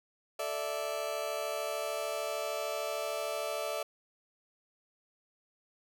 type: chord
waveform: 35% pulse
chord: A suspended fourth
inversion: none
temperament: just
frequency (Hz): 440 / 586.7 / 660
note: A4 / D5 / E5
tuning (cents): 0 / -2 / +2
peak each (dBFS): -40 / -35 / -35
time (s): 0.39-3.83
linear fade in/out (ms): 5
effects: none